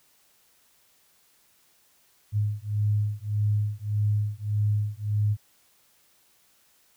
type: beating tone pair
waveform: sine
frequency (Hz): 103.83 / 105.53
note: G#2 / G#2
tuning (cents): 0 / +28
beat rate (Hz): 1.7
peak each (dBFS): -26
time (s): 2.32-5.37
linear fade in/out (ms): 50
effects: white hiss -63 dBFS RMS until 6.96 s